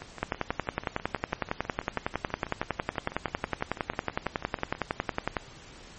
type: two click trains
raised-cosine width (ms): 0.5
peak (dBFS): -11 / -23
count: 57 / 30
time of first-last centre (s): 0.23-5.368 / 0.02-4.751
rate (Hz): 10.9 / 6.13
effects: pink hiss -49 dBFS RMS until 5.98 s + MP3 32 kbps